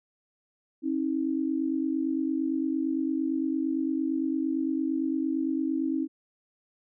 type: tone pair together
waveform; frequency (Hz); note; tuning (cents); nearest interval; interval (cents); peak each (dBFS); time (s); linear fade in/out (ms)
sine; 270 / 318.8; C#4 / D#4; -45 / +42; minor third; 287; -28; 0.82-6.08; 50
effects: none